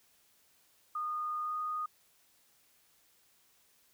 sine tone with pitch glide, 1226 to 1236 Hz, D#6 to D#6, -26 to -12 cents, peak -33 dBFS, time 0.95-1.86 s, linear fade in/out 5 ms, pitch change +14 cents, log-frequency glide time 1.42-1.54 s, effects white hiss -68 dBFS RMS until 3.93 s

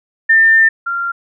sine tone pair in turn, 1798 / 1384.7 Hz, A6 / F6, +37 / -15 cents, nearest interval perfect fourth, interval 452 cents, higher first, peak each -6 / -16 dBFS, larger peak first, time 0.29-0.69 / 0.86-1.12 s, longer first, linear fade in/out 10 ms, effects none

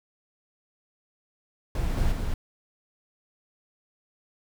brown noise with echo, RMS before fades -26 dBFS, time 1.75-2.12 s, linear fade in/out 2 ms, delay 220 ms, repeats 1, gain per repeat -2 dB, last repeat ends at 2.34 s, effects none

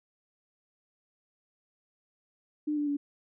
sine tone with pitch steps, 299.9 / 293.5 / 286.7 Hz, D4 / D4 / D4, +36 / -1 / -42 cents, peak -27 dBFS, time 2.67-2.97 s, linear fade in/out 10 ms, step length 100 ms, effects none

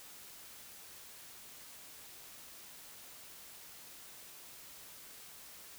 silence, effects white hiss -53 dBFS RMS until 5.78 s

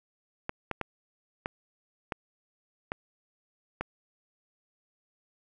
clicks, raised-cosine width 0.5 ms, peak -16 dBFS, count 7, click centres 0.494 / 0.713 / 0.813 / 1.459 / 2.122 / 2.919 / 3.81 s, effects none

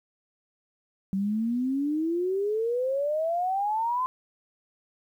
sine exponential sweep, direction up, 189.7 to 1041 Hz, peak -24 dBFS, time 1.13-4.06 s, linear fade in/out 0 ms, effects 10-bit

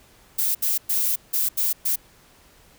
violet noise bursts at uneven times, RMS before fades -22 dBFS, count 6, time 0.38-0.55 / 0.62-0.78 / 0.89-1.16 / 1.33-1.49 / 1.57-1.73 / 1.85-1.96 s, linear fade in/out 10 ms, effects pink hiss -54 dBFS RMS until 2.78 s

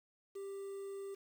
triangle tone with quantisation, 394 Hz, G4, 9 cents sharp, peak -40 dBFS, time 0.35-1.15 s, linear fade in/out 10 ms, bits 10, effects none

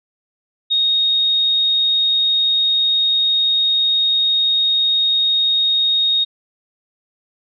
sine tone, 3729 Hz, A#7, in tune, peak -13 dBFS, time 0.7-6.25 s, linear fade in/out 20 ms, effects none

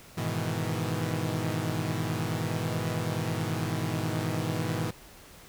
sawtooth chord, E major seventh, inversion first, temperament equal, 103.83 / 123.47 / 155.56 / 164.81 Hz, G#2 / B2 / D#3 / E3, 0 / 0 / 0 / 0 cents, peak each -30 dBFS, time 0.17-4.91 s, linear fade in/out 10 ms, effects pink hiss -51 dBFS RMS until 5.48 s

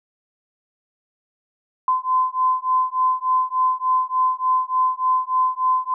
sine beating tone pair, 1024 / 1027.4 Hz, C6 / C6, -38 / -32 cents, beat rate 3.4 Hz, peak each -20 dBFS, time 1.88-5.94 s, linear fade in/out 2 ms, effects none

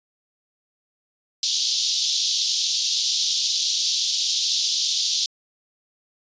pink band-pass noise, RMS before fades -23 dBFS, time 1.43-5.26 s, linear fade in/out 2 ms, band 3400 to 6300 Hz, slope 48 dB/octave, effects resampled to 16000 Hz

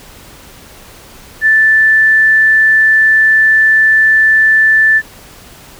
sine tone, 1760 Hz, A6, in tune, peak -5 dBFS, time 1.41-5.02 s, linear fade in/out 50 ms, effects pink hiss -37 dBFS RMS until 5.79 s

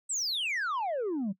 sine exponential sweep, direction down, 8350 to 179.9 Hz, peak -26 dBFS, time 0.09-1.33 s, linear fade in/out 20 ms, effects noise-tail reverb RT60 0.1 s tail -21 dB re dry + tanh soft clip ceiling -28 dBFS

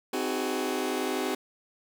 sawtooth chord, Ab dominant seventh, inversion first, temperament just, 259.6 / 311.5 / 373.8 / 415.3 Hz, C4 / Eb4 / Gb4 / Ab4, -13 / +2 / +18 / 0 cents, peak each -29 / -31 / -28 / -30 dBFS, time 0.13-1.35 s, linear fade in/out 5 ms, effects 10-bit

